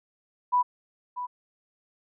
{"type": "tone with echo", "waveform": "sine", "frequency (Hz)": 987.8, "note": "B5", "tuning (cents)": 0, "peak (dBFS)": -19, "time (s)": [0.52, 0.63], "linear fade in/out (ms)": 20, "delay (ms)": 640, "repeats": 1, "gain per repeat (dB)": -11, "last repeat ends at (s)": 1.27, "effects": []}